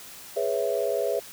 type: chord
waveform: sine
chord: C# minor seventh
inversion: second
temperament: equal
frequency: 415.3 / 493.9 / 554.4 / 659.3 Hz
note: G#4 / B4 / C#5 / E5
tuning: 0 / 0 / 0 / 0 cents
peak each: -29 dBFS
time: 0.36-1.2 s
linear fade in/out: 10 ms
effects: white hiss -44 dBFS RMS until 1.32 s